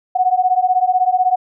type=beating tone pair; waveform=sine; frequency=730 / 746 Hz; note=F#5 / F#5; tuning=-24 / +14 cents; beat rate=16 Hz; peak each=-15 dBFS; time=0.15-1.36 s; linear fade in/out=10 ms; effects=none